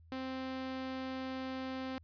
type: tone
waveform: sawtooth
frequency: 261.6 Hz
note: C4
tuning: in tune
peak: -34 dBFS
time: 0.12-1.98 s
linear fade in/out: 0 ms
effects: added 82 Hz sine -57 dBFS peak until 2.03 s + resampled to 11025 Hz